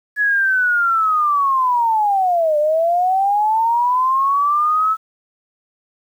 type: linear two-way sweep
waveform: sine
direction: down then up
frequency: 1702 to 589 to 1312 Hz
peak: -13 dBFS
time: 0.16-4.97 s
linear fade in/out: 50 ms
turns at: 2.58 s
effects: 8-bit